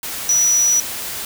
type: tone in noise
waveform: sine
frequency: 5880 Hz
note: F#8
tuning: 12 cents flat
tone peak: -12 dBFS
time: 0.29-0.8 s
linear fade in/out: 2 ms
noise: white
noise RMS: -27 dBFS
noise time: 0.03-1.25 s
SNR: +12 dB
effects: none